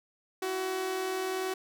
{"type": "tone pair together", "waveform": "sawtooth", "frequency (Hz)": [334.9, 375.9], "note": ["E4", "F#4"], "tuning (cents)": [27, 27], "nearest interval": "major second", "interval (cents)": 200, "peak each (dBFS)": [-37, -27], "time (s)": [0.42, 1.54], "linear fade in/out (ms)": 5, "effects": []}